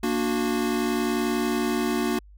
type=chord; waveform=square; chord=Bb augmented; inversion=none; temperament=equal with one note detuned; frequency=233.1 / 293.7 / 364.7 Hz; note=Bb3 / D4 / F#4; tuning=0 / 0 / -25 cents; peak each=-27 / -29 / -28 dBFS; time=0.03-2.19 s; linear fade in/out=5 ms; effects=added 50 Hz sine -46 dBFS peak until 2.37 s